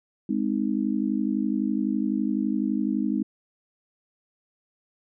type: chord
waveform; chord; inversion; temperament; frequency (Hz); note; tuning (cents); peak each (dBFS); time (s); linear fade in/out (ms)
sine; Ab major; none; just; 207.7 / 259.6 / 311.5; Ab3 / C4 / Eb4; 0 / -13 / +2; -26 / -27 / -28; 0.29-3.23; 5
effects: none